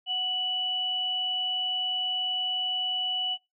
sine tone pair together, 740 / 2957 Hz, F#5 / F#7, 0 / -2 cents, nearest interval 2 octaves, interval 2398 cents, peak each -37 / -26 dBFS, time 0.06-3.38 s, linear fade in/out 50 ms, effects noise-tail reverb RT60 0.2 s tail -21 dB re dry

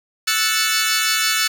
15% pulse chord, F# minor seventh, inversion third, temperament equal, 1318.5 / 1480 / 1760 / 2217 Hz, E6 / F#6 / A6 / C#7, 0 / 0 / 0 / 0 cents, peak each -16 dBFS, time 0.27-1.48 s, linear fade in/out 10 ms, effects none

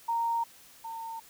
sine tone pair in turn, 927 / 908.4 Hz, A#5 / A#5, -10 / -45 cents, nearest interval unison, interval 35 cents, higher first, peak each -26 / -36 dBFS, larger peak first, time 0.08-0.44 / 0.84-1.2 s, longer neither, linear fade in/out 10 ms, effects white hiss -55 dBFS RMS until 1.29 s

